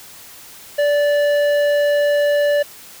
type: tone with tanh clipping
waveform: sine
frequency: 582 Hz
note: D5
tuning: 16 cents flat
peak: -15 dBFS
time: 0.78-2.63 s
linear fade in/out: 10 ms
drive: 12 dB
effects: white hiss -40 dBFS RMS until 3 s